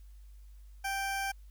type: tone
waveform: 20% pulse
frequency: 784 Hz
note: G5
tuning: in tune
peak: -27 dBFS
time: 0.84-1.32 s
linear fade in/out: 10 ms
effects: added 50 Hz sine -49 dBFS peak until 1.5 s + white hiss -71 dBFS RMS until 1.5 s